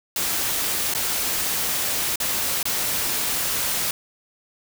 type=noise with dropouts; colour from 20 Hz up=white; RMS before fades=-24 dBFS; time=0.16-3.91 s; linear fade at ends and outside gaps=2 ms; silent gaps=0.938-0.948 / 2.158-2.201 / 2.629-2.654 s; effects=none